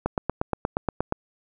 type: click train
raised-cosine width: 1 ms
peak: -9 dBFS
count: 10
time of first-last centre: 0.06-1.124 s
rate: 8.46 Hz
effects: none